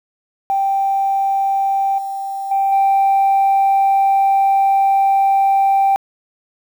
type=tone with level steps; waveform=sine; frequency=784 Hz; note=G5; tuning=in tune; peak=-13 / -21 / -12 / -9 dBFS; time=0.5-5.96 s; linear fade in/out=0 ms; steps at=1.98 / 2.51 / 2.72 s; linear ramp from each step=5 ms; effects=tanh soft clip ceiling -8 dBFS + 7-bit